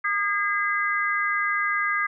harmonic tone, 407.5 Hz, G#4, 33 cents flat, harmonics 3 / 4 / 5, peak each -26 / -26 / -26 dBFS, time 0.04-2.07 s, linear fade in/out 10 ms, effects none

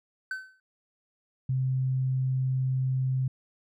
triangle tone with exponential decay, 1527 Hz, G6, 46 cents flat, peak -26 dBFS, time 0.31-0.6 s, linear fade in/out 2 ms, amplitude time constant 63 ms
sine tone, 130.5 Hz, C3, 4 cents flat, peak -24 dBFS, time 1.49-3.28 s, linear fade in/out 5 ms
effects none

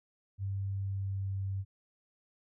sine tone with pitch glide, 98 to 97.04 Hz, G2 to G2, 0 to -17 cents, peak -32 dBFS, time 0.38-1.65 s, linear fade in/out 50 ms, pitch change -17 cents, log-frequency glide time 0.71-1.4 s, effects none

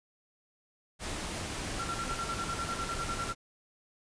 pink noise, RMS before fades -37 dBFS, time 0.99-3.35 s, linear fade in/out 50 ms
sine tone with tremolo, 1363 Hz, F6, 43 cents flat, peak -33 dBFS, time 1.79-3.33 s, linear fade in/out 10 ms, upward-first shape square, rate 10 Hz, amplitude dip 80%
effects resampled to 22050 Hz

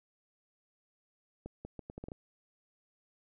accelerating click train, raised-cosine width 2 ms, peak -29 dBFS, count 8, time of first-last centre 1.46-2.119 s, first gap 190 ms, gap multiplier 0.75, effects none

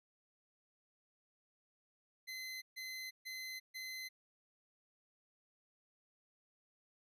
25% pulse tone bursts, 2049 Hz, C7, 37 cents flat, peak -40 dBFS, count 4, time 2.27-4.09 s, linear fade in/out 20 ms, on 350 ms, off 140 ms, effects resampled to 32000 Hz

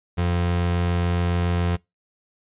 30% pulse tone, 87.2 Hz, F2, 2 cents flat, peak -17 dBFS, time 0.17-1.77 s, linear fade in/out 20 ms, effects noise-tail reverb RT60 0.2 s tail -24 dB re dry + resampled to 8000 Hz

